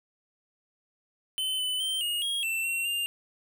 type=tone with pitch steps; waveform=square; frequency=3051 / 3010 / 3124 / 2864 / 3277 / 2679 / 2727 / 2799 Hz; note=G7 / F#7 / G7 / F7 / G#7 / E7 / F7 / F7; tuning=-48 / +29 / -7 / +43 / -24 / +27 / -42 / +3 cents; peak=-28 dBFS; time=1.38-3.06 s; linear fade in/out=0 ms; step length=210 ms; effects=none